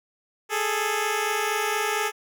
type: tone pair together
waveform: 10% pulse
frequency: 413.6 / 437.9 Hz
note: G#4 / A4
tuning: -7 / -8 cents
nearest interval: minor second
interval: 99 cents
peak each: -18 dBFS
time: 0.49-2.12 s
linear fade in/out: 50 ms
effects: none